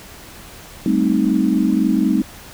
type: chord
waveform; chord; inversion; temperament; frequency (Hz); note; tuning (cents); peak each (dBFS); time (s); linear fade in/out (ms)
sine; A half-diminished seventh; third; equal; 196 / 220 / 261.6 / 311.1; G3 / A3 / C4 / Eb4; 0 / 0 / 0 / 0; -19; 0.86-2.22; 2
effects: pink hiss -39 dBFS RMS until 2.53 s